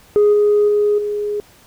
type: tone with level steps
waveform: sine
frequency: 415.3 Hz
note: G#4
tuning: in tune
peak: -7 / -9 / -11 / -18 dBFS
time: 0.16-1.4 s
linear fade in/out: 0 ms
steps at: 0.33 / 0.68 / 0.98 s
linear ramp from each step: 5 ms
effects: tanh soft clip ceiling -7 dBFS + pink hiss -48 dBFS RMS until 1.66 s